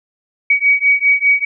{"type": "beating tone pair", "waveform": "sine", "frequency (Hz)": [2259, 2264], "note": ["C#7", "C#7"], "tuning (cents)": [32, 36], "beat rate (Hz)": 5, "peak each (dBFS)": -13, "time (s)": [0.5, 1.45], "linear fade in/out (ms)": 5, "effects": []}